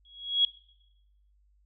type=tone with exponential growth; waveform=sine; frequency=3322 Hz; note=G#7; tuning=in tune; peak=-17 dBFS; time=0.05-0.45 s; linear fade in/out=2 ms; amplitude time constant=85 ms; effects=noise-tail reverb RT60 0.9 s tail -20 dB re dry + added 50 Hz sine -62 dBFS peak until 1.65 s